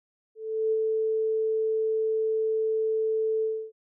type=tone with ADSR envelope; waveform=sine; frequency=440 Hz; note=A4; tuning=in tune; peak=-21 dBFS; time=0.35-3.72 s; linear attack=370 ms; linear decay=41 ms; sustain=-2 dB; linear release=290 ms; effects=none